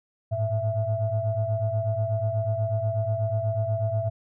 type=tone cluster; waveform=sine; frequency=104 / 112.2 / 664 Hz; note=G#2 / A2 / E5; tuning=+3 / +34 / +12 cents; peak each=-27 dBFS; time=0.31-4.1 s; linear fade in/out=20 ms; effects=tanh soft clip ceiling -14 dBFS